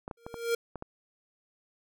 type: clicks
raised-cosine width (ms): 1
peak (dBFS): -24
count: 6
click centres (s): 0.079 / 0.112 / 0.265 / 0.342 / 0.757 / 0.824
type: tone with exponential growth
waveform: square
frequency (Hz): 466.2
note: A#4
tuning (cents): 0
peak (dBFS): -24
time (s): 0.17-0.55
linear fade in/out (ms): 5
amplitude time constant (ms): 81
effects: none